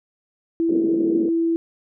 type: tone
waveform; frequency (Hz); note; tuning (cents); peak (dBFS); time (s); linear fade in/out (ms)
sine; 331.8; E4; +11; -17; 0.6-1.56; 0
type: band-pass noise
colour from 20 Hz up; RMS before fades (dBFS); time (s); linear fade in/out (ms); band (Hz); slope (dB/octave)
white; -26; 0.69-1.29; 2; 190 to 440; 48
effects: none